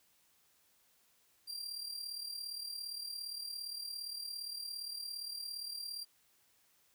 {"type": "tone with amplitude modulation", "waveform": "40% pulse", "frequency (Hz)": 4742, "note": "D8", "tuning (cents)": 16, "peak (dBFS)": -37, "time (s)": [1.47, 6.05], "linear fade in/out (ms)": 20, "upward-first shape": "sine", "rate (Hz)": 37.4, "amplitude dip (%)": 60, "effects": ["white hiss -71 dBFS RMS until 6.94 s"]}